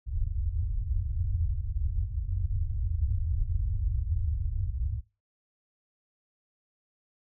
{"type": "low-pass noise", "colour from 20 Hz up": "white", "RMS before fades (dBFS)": -29, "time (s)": [0.06, 5.01], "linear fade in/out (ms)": 20, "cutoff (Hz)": 100, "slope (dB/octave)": 48, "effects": ["noise-tail reverb RT60 0.3 s tail -22 dB re dry"]}